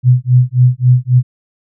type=tone with tremolo; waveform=sine; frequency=125.4 Hz; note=B2; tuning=27 cents sharp; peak=-3 dBFS; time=0.03-1.23 s; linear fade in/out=50 ms; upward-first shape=sine; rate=3.7 Hz; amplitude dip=100%; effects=none